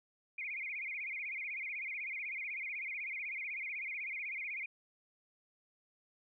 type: tone with vibrato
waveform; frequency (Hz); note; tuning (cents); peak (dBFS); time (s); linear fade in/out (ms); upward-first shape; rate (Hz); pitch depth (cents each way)
sine; 2263; C#7; +35; -38; 0.38-4.66; 5; sine; 16; 160
effects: none